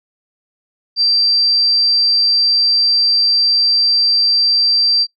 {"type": "tone", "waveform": "sine", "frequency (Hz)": 4699, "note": "D8", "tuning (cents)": 0, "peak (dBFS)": -10, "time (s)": [0.96, 5.07], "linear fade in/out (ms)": 50, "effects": ["noise-tail reverb RT60 0.1 s tail -19 dB re dry"]}